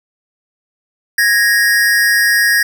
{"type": "tone pair together", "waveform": "square", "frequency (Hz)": [1661.3, 1864.7], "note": ["G#6", "A#6"], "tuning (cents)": [0, 0], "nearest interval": "major second", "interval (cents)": 200, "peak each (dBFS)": -13, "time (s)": [1.18, 2.63], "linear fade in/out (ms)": 5, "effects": []}